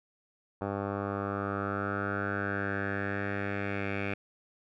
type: tone with low-pass filter sweep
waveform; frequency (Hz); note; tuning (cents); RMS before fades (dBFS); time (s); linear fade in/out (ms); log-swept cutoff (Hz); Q
10% pulse; 99.9; G2; +33; -33; 0.61-4.14; 5; 1000 to 2300; 5
effects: none